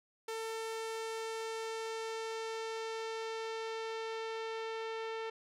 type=tone with low-pass filter sweep; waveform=sawtooth; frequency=447.8 Hz; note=A4; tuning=30 cents sharp; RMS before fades=-40 dBFS; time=0.28-5.3 s; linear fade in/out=5 ms; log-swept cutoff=11000 to 3300 Hz; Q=0.94; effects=none